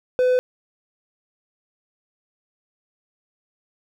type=tone; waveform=triangle; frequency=504 Hz; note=B4; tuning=35 cents sharp; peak=-13 dBFS; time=0.19-0.39 s; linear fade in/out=0 ms; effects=none